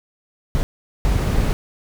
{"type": "noise bursts at uneven times", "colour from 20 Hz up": "brown", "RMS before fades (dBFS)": -18, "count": 2, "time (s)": [[0.55, 0.63], [1.05, 1.53]], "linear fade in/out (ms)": 0, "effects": []}